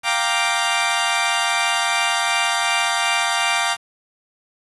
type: chord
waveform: 15% pulse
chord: G minor seventh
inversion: third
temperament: equal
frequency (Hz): 698.5 / 784 / 932.3 / 1174.7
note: F5 / G5 / Bb5 / D6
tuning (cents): 0 / 0 / 0 / 0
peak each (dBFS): -17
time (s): 0.03-3.77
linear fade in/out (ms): 50
effects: resampled to 24000 Hz + 7-bit